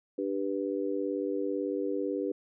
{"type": "chord", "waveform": "sine", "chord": "G major", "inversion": "second", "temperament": "just", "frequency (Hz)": [294, 392, 490], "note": ["D4", "G4", "B4"], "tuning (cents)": [2, 0, -14], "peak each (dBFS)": [-33, -33, -34], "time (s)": [0.18, 2.32], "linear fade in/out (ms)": 5, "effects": []}